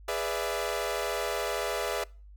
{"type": "chord", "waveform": "sawtooth", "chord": "E dominant seventh", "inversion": "first", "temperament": "equal with one note detuned", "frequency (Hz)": [415.3, 493.9, 587.3, 669.2], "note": ["G#4", "B4", "D5", "E5"], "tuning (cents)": [0, 0, 0, 26], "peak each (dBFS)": -31, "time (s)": [0.08, 2.04], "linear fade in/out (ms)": 5, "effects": ["noise-tail reverb RT60 0.4 s tail -25 dB re dry", "added 50 Hz sine -47 dBFS peak until 2.36 s"]}